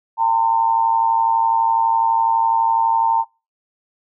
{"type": "tone with amplitude modulation", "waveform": "sine", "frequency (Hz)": 910, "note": "A#5", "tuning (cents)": -42, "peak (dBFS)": -10, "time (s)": [0.17, 3.25], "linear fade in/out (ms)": 50, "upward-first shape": "sine", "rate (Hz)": 112, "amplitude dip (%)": 65, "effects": ["noise-tail reverb RT60 0.3 s tail -26 dB re dry"]}